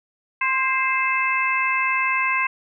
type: harmonic tone with a mistuned harmonic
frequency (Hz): 524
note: C5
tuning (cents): +2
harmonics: 2 / 3 / 4 / 5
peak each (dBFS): -23 / -28 / -23 / -24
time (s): 0.41-2.47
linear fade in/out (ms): 5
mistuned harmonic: 3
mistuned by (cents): +32
effects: none